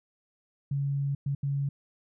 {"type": "tone bursts at uneven times", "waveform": "sine", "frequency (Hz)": 140, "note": "C#3", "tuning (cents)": 18, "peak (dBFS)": -26, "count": 3, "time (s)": [[0.71, 1.15], [1.26, 1.35], [1.43, 1.69]], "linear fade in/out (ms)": 5, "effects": []}